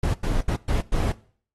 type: noise bursts at uneven times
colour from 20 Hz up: brown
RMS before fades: -22 dBFS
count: 5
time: 0.03-0.14 / 0.23-0.41 / 0.48-0.56 / 0.68-0.81 / 0.92-1.12 s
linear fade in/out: 5 ms
effects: noise-tail reverb RT60 0.5 s tail -20 dB re dry + AAC 32 kbps